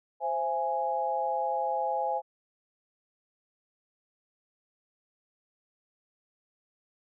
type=chord; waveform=sine; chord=C augmented; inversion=none; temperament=equal with one note detuned; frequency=523.3 / 672.3 / 830.6 Hz; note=C5 / E5 / G#5; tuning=0 / +34 / 0 cents; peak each=-33 / -33 / -29 dBFS; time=0.2-2.22 s; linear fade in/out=50 ms; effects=none